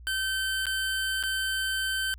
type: tone with dropouts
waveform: 25% pulse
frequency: 1544 Hz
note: G6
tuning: 27 cents flat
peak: -23 dBFS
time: 0.07-2.14 s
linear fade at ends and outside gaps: 0 ms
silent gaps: 0.656-0.667 / 1.228-1.236 s
effects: added 60 Hz sine -44 dBFS peak until 2.18 s